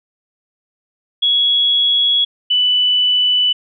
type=tone pair in turn; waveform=sine; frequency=3347 / 2982 Hz; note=G#7 / F#7; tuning=+13 / +13 cents; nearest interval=major second; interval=200 cents; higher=first; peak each=-11 dBFS; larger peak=neither; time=1.22-2.25 / 2.5-3.53 s; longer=neither; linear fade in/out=10 ms; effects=none